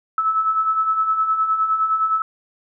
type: beating tone pair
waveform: sine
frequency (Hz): 1296 / 1305.7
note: E6 / E6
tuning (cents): -30 / -17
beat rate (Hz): 9.7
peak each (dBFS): -25 / -17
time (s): 0.18-2.22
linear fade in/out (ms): 2
effects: none